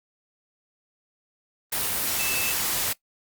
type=tone in noise; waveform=sine; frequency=2635 Hz; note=E7; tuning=1 cent flat; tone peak=-29 dBFS; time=2.19-2.52 s; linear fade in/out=5 ms; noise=white; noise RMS=-26 dBFS; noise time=1.72-2.93 s; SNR=-6 dB; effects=noise-tail reverb RT60 0.1 s tail -20 dB re dry + Opus 32 kbps